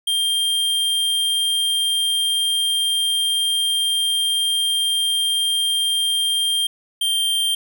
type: tone pair in turn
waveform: square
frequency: 3191 / 3169 Hz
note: G7 / G7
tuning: +30 / +18 cents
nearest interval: unison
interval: 12 cents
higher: first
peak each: -18 dBFS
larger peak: neither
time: 0.07-6.67 / 7.01-7.55 s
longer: first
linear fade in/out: 5 ms
effects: none

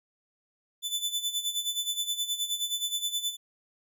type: tone with tremolo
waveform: sawtooth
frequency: 3502 Hz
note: A7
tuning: 9 cents flat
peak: -23 dBFS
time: 0.82-3.37 s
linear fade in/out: 50 ms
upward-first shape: sine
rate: 9.5 Hz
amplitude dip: 75%
effects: none

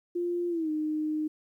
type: tone with pitch glide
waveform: sine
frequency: 349.2 to 307.5 Hz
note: F4 to D#4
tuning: 0 to -20 cents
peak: -27 dBFS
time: 0.15-1.28 s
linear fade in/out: 10 ms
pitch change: -220 cents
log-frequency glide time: 0.49-0.7 s
effects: 11-bit

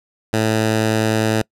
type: tone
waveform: 10% pulse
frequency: 110 Hz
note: A2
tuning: in tune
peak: -7 dBFS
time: 0.33-1.42 s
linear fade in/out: 5 ms
effects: noise-tail reverb RT60 0.1 s tail -26 dB re dry + low-pass 12000 Hz 12 dB/octave

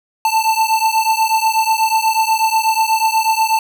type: beating tone pair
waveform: square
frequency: 882 / 890.2 Hz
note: A5 / A5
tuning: +4 / +20 cents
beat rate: 8.2 Hz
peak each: -16 / -17 dBFS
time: 0.25-3.59 s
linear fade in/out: 2 ms
effects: none

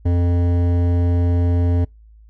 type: tone with hard clipping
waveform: triangle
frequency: 87.31 Hz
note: F2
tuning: in tune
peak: -16 dBFS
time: 0.05-1.85 s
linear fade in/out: 10 ms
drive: 17 dB
effects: noise-tail reverb RT60 0.2 s tail -26 dB re dry + added 54 Hz sine -43 dBFS peak until 2.29 s

